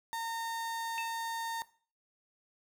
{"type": "tone", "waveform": "35% pulse", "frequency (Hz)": 915, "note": "A#5", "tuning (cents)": -32, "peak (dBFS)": -33, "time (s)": [0.13, 1.62], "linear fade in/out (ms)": 0}
{"type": "tone with exponential decay", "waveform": "sine", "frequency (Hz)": 2637, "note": "E7", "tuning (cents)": 0, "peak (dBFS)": -33, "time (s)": [0.98, 1.18], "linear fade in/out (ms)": 0, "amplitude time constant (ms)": 42}
{"effects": ["noise-tail reverb RT60 0.4 s tail -17 dB re dry"]}